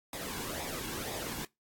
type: noise with flanger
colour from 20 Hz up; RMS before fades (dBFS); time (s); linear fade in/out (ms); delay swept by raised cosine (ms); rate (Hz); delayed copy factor
pink; -39; 0.13-1.45; 2; 0.68 to 1.63; 2; -0.6
effects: noise-tail reverb RT60 0.2 s tail -23 dB re dry + AAC 64 kbps